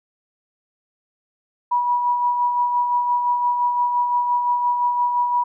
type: tone with tremolo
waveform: sine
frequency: 972 Hz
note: B5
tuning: 28 cents flat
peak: -15 dBFS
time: 1.71-5.44 s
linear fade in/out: 10 ms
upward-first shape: sine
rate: 5.8 Hz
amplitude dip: 40%
effects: none